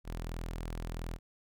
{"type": "tone", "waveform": "sawtooth", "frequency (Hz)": 41.44, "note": "E1", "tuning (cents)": 10, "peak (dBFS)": -33, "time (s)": [0.04, 1.19], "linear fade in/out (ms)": 50, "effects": []}